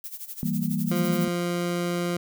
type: noise with tremolo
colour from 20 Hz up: violet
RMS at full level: -35 dBFS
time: 0.04-1.25 s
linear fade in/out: 0 ms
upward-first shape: sine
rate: 12 Hz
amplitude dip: 80%
type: chord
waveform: sine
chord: E diminished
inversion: none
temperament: equal with one note detuned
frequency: 164.81 / 196 / 231.6 Hz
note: E3 / G3 / Bb3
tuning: 0 / 0 / -11 cents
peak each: -28 dBFS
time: 0.43-1.28 s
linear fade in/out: 0 ms
type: tone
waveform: 20% pulse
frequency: 174.61 Hz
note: F3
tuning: in tune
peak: -20 dBFS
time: 0.91-2.17 s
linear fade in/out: 5 ms
effects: none